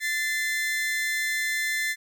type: tone pair together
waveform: 40% pulse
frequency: 1760 / 2058 Hz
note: A6 / C7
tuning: 0 / -29 cents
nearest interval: minor third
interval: 271 cents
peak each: -27 dBFS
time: 0-1.96 s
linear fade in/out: 50 ms
effects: none